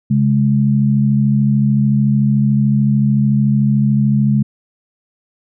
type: tone pair together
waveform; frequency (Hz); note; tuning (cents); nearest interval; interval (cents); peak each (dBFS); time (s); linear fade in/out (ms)
sine; 135.7 / 209.3; C#3 / G#3; -36 / +14; minor sixth; 750; -13; 0.1-4.43; 10
effects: none